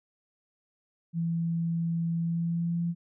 sine tone with pitch glide, 167.1 to 170.51 Hz, E3 to F3, +24 to -41 cents, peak -26 dBFS, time 1.13-2.95 s, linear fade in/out 50 ms, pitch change +35 cents, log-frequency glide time 2.18-2.84 s, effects none

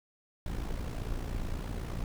brown noise with amplitude modulation, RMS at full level -32 dBFS, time 0.46-2.04 s, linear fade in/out 2 ms, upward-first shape sine, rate 57.7 Hz, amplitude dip 65%, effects none

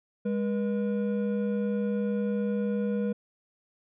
triangle tone pair together, 205.5 / 482.6 Hz, G#3 / B4, -18 / -40 cents, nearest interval octave + minor third, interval 1478 cents, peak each -25 / -29 dBFS, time 0.25-3.13 s, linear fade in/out 10 ms, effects resampled to 8000 Hz

